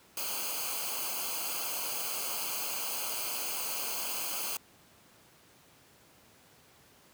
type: noise with comb filter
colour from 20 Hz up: white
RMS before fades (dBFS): -35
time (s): 0.17-4.57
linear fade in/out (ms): 2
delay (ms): 0.54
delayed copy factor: -0.85
effects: pink hiss -60 dBFS RMS until 7.13 s + high-pass 100 Hz 12 dB/octave